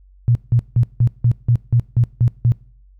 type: tone bursts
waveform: sine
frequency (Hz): 119.3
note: A#2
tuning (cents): +41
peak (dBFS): -10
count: 10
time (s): 0.28-2.52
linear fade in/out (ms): 0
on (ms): 71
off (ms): 170
effects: noise-tail reverb RT60 0.5 s tail -22 dB re dry + added 47 Hz sine -45 dBFS peak until 2.99 s